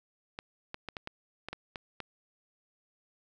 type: clicks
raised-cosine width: 0.3 ms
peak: -22 dBFS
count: 9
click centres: 0.389 / 0.744 / 0.887 / 0.968 / 1.074 / 1.486 / 1.53 / 1.758 / 2.003 s
effects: none